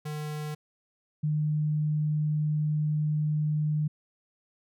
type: tone pair in turn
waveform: square / sine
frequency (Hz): 151.1 / 151.72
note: D3 / D#3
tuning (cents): +50 / -43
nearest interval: unison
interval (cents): 7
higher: second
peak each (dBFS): -33 / -24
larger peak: second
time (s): 0.05-0.55 / 1.23-3.88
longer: second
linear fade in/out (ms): 10
effects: none